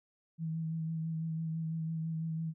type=tone with vibrato; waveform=sine; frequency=161.5 Hz; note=E3; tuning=35 cents flat; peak=-33 dBFS; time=0.38-2.54 s; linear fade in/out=50 ms; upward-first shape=sine; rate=6 Hz; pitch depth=22 cents each way; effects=none